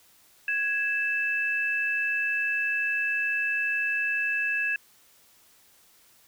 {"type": "tone pair together", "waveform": "sine", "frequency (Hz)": [1661.2, 2633], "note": ["G#6", "E7"], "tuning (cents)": [0, -3], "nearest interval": "minor sixth", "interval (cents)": 797, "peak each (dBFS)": -27, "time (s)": [0.48, 4.76], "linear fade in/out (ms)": 2, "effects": ["white hiss -59 dBFS RMS until 6.27 s"]}